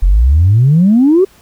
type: exponential sweep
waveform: sine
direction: up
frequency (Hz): 41.2 to 397.5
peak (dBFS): -4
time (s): 0.02-1.25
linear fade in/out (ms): 10
effects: tanh soft clip ceiling -1 dBFS + pink hiss -46 dBFS RMS until 1.41 s